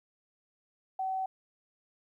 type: tone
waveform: sine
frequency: 760 Hz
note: F#5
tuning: 46 cents sharp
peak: -30 dBFS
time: 0.99-1.26 s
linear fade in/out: 5 ms
effects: 12-bit